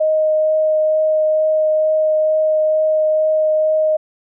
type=tone with vibrato; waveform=sine; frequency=622.3 Hz; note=D#5; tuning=in tune; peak=-12 dBFS; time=0-3.97 s; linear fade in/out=10 ms; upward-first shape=triangle; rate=2.2 Hz; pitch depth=8 cents each way; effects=none